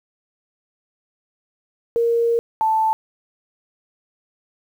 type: tone pair in turn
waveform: sine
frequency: 466.2 / 880.1 Hz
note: A#4 / A5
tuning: 0 / 0 cents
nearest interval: major seventh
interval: 1100 cents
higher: second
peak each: -15 dBFS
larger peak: neither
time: 1.96-2.39 / 2.61-2.93 s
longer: first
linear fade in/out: 0 ms
effects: 8-bit